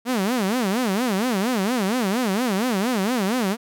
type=tone with vibrato; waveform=sawtooth; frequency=220 Hz; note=A3; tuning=in tune; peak=-16 dBFS; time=0.05-3.57 s; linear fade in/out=50 ms; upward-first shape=sine; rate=4.3 Hz; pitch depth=280 cents each way; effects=none